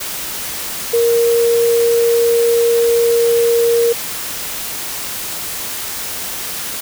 sine tone in noise, 467.5 Hz, A#4, 5 cents sharp, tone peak -10 dBFS, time 0.93-3.93 s, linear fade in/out 10 ms, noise white, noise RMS -24 dBFS, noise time 0-6.81 s, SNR +11 dB, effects none

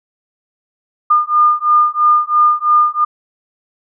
sine beating tone pair, 1210 / 1213 Hz, D#6 / D#6, -49 / -44 cents, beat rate 3 Hz, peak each -12 dBFS, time 1.1-3.05 s, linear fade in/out 10 ms, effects none

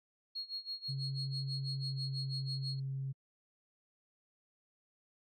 sine tone with tremolo, 4296 Hz, C8, 45 cents sharp, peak -36 dBFS, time 0.35-2.8 s, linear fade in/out 10 ms, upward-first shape sine, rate 6.1 Hz, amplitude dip 90%
sine tone with pitch glide, 135.9 to 134.96 Hz, C#3 to C#3, -34 to -46 cents, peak -35 dBFS, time 0.88-3.13 s, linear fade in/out 20 ms, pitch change -12 cents, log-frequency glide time 1.81-1.96 s
effects tanh soft clip ceiling -30 dBFS + AAC 48 kbps

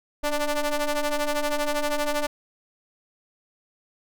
sawtooth ring-modulated tone, 293.7 Hz, D4, in tune, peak -16 dBFS, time 0.23-2.27 s, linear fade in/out 10 ms, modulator 300 Hz, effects none

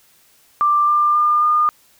sine tone with pitch steps, 1182 / 1193 / 1204.1 / 1215.2 Hz, D6 / D6 / D6 / D#6, +11 / +27 / +43 / -41 cents, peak -12 dBFS, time 0.61-1.69 s, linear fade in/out 0 ms, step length 270 ms, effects white hiss -54 dBFS RMS until 1.99 s

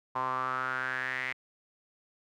sawtooth tone with band-pass filter sweep, 129.2 Hz, C3, 21 cents flat, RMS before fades -33 dBFS, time 0.15-1.33 s, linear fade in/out 10 ms, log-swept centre 1000 to 2100 Hz, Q 6.5, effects none

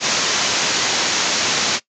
white low-pass noise, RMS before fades -19 dBFS, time 0-1.8 s, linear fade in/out 50 ms, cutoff 7000 Hz, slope 96 dB/octave, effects noise-tail reverb RT60 0.1 s tail -19 dB re dry + high-pass 150 Hz 12 dB/octave

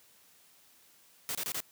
white noise bursts, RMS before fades -35 dBFS, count 4, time 1.29-1.604 s, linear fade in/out 0 ms, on 59 ms, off 26 ms, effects white hiss -62 dBFS RMS until 1.71 s + high-pass 80 Hz 12 dB/octave

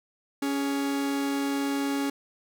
45% pulse tone pair together, 279 / 413.3 Hz, C#4 / G#4, +11 / -8 cents, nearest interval perfect fifth, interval 681 cents, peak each -26 / -36 dBFS, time 0.42-2.1 s, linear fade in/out 5 ms, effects none

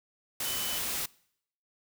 sine tone in noise, 3017 Hz, F#7, 33 cents sharp, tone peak -37 dBFS, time 0.45-0.78 s, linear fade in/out 5 ms, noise white, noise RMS -33 dBFS, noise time 0.4-1.06 s, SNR -7 dB, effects noise-tail reverb RT60 0.7 s tail -24 dB re dry

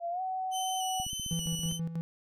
sine tone with pitch glide, 685 to 751.3 Hz, F5 to F#5, -34 to +26 cents, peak -31 dBFS, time 0-1.06 s, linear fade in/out 50 ms, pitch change +160 cents, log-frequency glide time 0.1-0.21 s
20% pulse tone with vibrato, 3005 Hz, F#7, 26 cents sharp, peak -29 dBFS, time 0.51-1.8 s, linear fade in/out 50 ms, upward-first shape square, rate 1.7 Hz, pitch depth 30 cents each way
click train, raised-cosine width 5 ms, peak -31 dBFS, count 12, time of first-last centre 1-1.724 s, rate 15.2 Hz
triangle tone with tremolo, 165.4 Hz, E3, 6 cents sharp, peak -28 dBFS, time 1.31-2.01 s, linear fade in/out 0 ms, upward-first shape square, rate 6.2 Hz, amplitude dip 60%
effects none

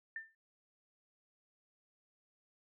sine tone with exponential decay, 1790 Hz, A6, 29 cents sharp, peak -37 dBFS, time 0.16-0.35 s, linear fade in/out 2 ms, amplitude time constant 40 ms, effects none

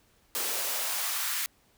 white noise with high-pass filter sweep, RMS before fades -31 dBFS, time 0.35-1.46 s, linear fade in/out 0 ms, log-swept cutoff 330 to 1600 Hz, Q 1.3, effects pink hiss -65 dBFS RMS until 1.77 s

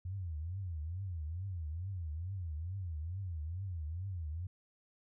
sine tone with vibrato, 86.2 Hz, F2, 22 cents flat, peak -37 dBFS, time 0.05-4.47 s, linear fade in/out 5 ms, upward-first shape triangle, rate 2.3 Hz, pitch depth 270 cents each way, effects none

